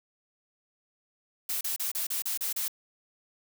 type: noise bursts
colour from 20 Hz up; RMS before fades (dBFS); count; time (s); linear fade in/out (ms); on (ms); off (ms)
blue; -31; 8; 1.49-2.681; 5; 120; 33
effects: none